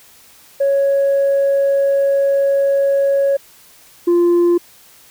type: tone pair in turn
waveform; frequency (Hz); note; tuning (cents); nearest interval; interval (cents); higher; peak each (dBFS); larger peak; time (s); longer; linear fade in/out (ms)
sine; 554.4 / 347; C#5 / F4; 0 / -11; minor sixth; 811; first; -10 / -7; second; 0.6-3.37 / 4.07-4.58; first; 10
effects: tanh soft clip ceiling -9 dBFS + white hiss -46 dBFS RMS until 5.1 s